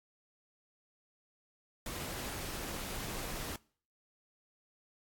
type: noise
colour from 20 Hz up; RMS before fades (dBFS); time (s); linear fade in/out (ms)
pink; -41; 1.86-3.56; 2
effects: noise-tail reverb RT60 0.5 s tail -24 dB re dry + AAC 64 kbps